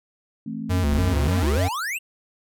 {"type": "chord", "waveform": "sine", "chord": "A minor", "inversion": "second", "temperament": "equal with one note detuned", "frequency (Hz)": [164.81, 220, 263.9], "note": ["E3", "A3", "C4"], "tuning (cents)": [0, 0, 15], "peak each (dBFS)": [-35, -30, -33], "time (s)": [0.46, 1.28], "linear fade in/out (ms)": 5}
{"type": "tone with vibrato", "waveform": "square", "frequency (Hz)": 81.2, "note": "E2", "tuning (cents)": -26, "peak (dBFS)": -20, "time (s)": [0.69, 1.69], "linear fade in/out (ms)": 20, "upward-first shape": "square", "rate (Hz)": 3.4, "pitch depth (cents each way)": 200}
{"type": "exponential sweep", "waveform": "square", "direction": "up", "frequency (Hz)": [32.7, 2874], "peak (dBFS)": -26, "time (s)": [0.9, 1.99], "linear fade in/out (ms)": 20}
{"effects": []}